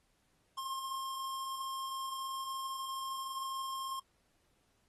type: tone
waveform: square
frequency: 1067 Hz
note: C6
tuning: 34 cents sharp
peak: -38 dBFS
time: 0.57-4 s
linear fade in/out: 10 ms
effects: pink hiss -75 dBFS RMS until 4.88 s + AAC 32 kbps